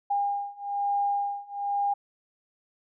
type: beating tone pair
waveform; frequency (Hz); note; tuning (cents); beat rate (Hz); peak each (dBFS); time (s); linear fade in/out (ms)
sine; 807 / 808.1; G#5 / G#5; -50 / -48; 1.1; -29 / -28; 0.1-1.94; 10
effects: none